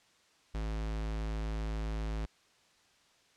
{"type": "tone", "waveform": "square", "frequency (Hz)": 53.8, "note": "A1", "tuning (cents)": -38, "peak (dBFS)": -34, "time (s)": [0.54, 2.26], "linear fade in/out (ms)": 10, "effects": ["white hiss -66 dBFS RMS until 3.36 s", "low-pass 6000 Hz 12 dB/octave"]}